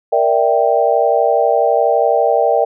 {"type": "chord", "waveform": "sine", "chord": "E half-diminished seventh", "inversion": "second", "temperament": "equal", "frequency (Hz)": [466.2, 587.3, 659.3, 784], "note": ["Bb4", "D5", "E5", "G5"], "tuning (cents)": [0, 0, 0, 0], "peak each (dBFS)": -16, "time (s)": [0.12, 2.65], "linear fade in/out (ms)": 10, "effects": []}